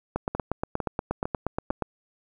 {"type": "two click trains", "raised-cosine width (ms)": 1, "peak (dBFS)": [-14, -12], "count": [4, 15], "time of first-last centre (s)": [[0.35, 1.707], [0.16, 1.823]], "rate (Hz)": [2.21, 8.42], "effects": ["9-bit"]}